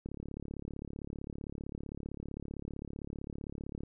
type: click train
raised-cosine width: 3 ms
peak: -28 dBFS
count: 135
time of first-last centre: 0.06-3.835 s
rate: 35.5 Hz
effects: none